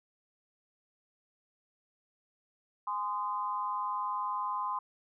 sine tone with amplitude modulation, 1030 Hz, C6, 28 cents flat, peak -27 dBFS, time 2.87-4.79 s, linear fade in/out 5 ms, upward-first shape sine, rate 200 Hz, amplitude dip 90%, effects none

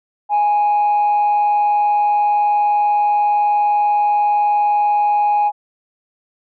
sine tone with amplitude modulation, 829 Hz, G#5, 3 cents flat, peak -9 dBFS, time 0.29-5.52 s, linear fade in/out 50 ms, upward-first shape sine, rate 163 Hz, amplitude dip 30%, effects tanh soft clip ceiling -10 dBFS

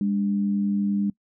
sine tone pair together, 202.3 / 293.7 Hz, G#3 / D4, -45 / 0 cents, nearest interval tritone, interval 645 cents, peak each -21 / -31 dBFS, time 0.01-1.1 s, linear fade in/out 2 ms, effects noise-tail reverb RT60 0.1 s tail -23 dB re dry

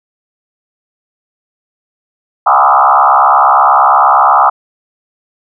sine tone with frequency modulation, 1016 Hz, B5, 49 cents sharp, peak -4 dBFS, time 2.46-4.5 s, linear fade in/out 10 ms, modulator 68.5 Hz, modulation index 4.4, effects none

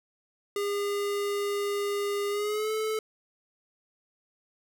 square tone with pitch glide, 406 to 435.1 Hz, G#4 to A4, -39 to -19 cents, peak -28 dBFS, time 0.56-2.99 s, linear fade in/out 2 ms, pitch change +120 cents, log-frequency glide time 2.29-2.71 s, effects none

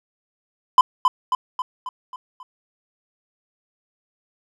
triangle tone with echo, 1013 Hz, B5, 44 cents sharp, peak -5 dBFS, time 0.78-0.81 s, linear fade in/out 2 ms, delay 270 ms, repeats 6, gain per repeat -5 dB, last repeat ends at 2.43 s, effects none

